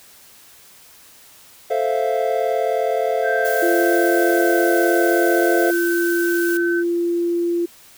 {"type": "chord", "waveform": "triangle", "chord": "F major seventh", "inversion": "first", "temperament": "equal", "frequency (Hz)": [440, 523.3, 659.3, 698.5], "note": ["A4", "C5", "E5", "F5"], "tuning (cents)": [0, 0, 0, 0], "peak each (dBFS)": -21, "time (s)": [1.7, 5.71], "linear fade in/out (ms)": 10}
{"type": "tone with pitch glide", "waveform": "sine", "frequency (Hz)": [1568, 1528.7], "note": ["G6", "G6"], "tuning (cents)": [0, -44], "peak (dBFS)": -22, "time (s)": [3.22, 6.84], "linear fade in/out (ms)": 50, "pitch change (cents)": -44, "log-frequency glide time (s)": [3.42, 4.79]}
{"type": "noise", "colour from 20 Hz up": "blue", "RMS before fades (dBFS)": -31, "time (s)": [3.45, 6.57], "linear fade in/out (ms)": 0}
{"type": "tone", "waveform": "sine", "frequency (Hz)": 343.8, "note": "F4", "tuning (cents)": -27, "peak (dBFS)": -17, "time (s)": [3.62, 7.66], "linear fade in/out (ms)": 10}
{"effects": ["white hiss -47 dBFS RMS until 7.97 s"]}